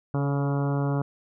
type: harmonic tone with a mistuned harmonic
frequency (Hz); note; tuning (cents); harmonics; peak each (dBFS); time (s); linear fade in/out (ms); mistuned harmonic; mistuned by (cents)
140.7; C#3; +26; 1 / 2 / 3 / 4 / 5 / 6 / 7 / 8 / 9 / 10; -24 / -30 / -34 / -36 / -38 / -40 / -41 / -42 / -43 / -44; 0.14-1.02; 2; 3; +19
effects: none